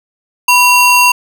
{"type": "ring-modulated tone", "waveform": "square", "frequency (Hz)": 1864.7, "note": "A#6", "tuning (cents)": 0, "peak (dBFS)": -3, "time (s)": [0.48, 1.12], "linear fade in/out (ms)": 5, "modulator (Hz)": 878, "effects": []}